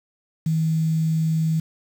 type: tone with quantisation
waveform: sine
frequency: 160 Hz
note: D#3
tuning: 49 cents sharp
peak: -18 dBFS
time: 0.46-1.6 s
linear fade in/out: 5 ms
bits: 7
effects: none